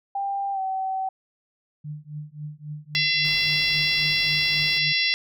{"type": "tone with pitch glide", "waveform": "sine", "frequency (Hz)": [793, 763.3], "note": ["G5", "G5"], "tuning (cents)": [20, -46], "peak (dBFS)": -24, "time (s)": [0.15, 1.09], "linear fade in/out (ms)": 5, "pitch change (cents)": -66, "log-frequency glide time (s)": [0.52, 0.6]}
{"type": "tone with tremolo", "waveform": "sine", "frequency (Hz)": 150, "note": "D3", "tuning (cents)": 37, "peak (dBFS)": -29, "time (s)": [1.84, 4.93], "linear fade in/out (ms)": 10, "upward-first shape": "triangle", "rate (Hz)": 3.7, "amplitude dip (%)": 100}
{"type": "harmonic tone", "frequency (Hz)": 679, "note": "F5", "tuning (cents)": -49, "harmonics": [3, 4, 5, 6, 7, 8], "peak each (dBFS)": [-25, -26, -27, -28, -28, -29], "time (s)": [2.95, 5.14], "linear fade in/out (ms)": 0}
{"type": "noise", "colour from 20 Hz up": "pink", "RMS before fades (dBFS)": -42, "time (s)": [3.24, 4.79], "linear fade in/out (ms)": 10}
{"effects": []}